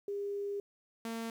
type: tone pair in turn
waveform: sine / sawtooth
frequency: 403.6 / 227.8 Hz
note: G#4 / A#3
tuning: -49 / -40 cents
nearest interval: minor seventh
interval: 991 cents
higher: first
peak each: -34 / -33 dBFS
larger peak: second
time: 0.08-0.6 / 1.05-1.3 s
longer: first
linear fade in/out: 2 ms
effects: 11-bit